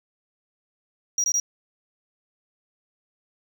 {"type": "tone bursts", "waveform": "sine", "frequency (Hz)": 5740, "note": "F8", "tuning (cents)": 47, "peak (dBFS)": -17, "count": 3, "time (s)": [1.18, 1.4], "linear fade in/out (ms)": 2, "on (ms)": 60, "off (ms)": 20, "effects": ["tanh soft clip ceiling -19 dBFS", "8-bit"]}